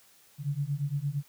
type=beating tone pair; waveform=sine; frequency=138.59 / 147.29 Hz; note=C#3 / D3; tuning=0 / +5 cents; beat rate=8.7 Hz; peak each=-31 dBFS; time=0.38-1.23 s; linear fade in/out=50 ms; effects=white hiss -60 dBFS RMS until 1.28 s + high-pass 80 Hz 12 dB/octave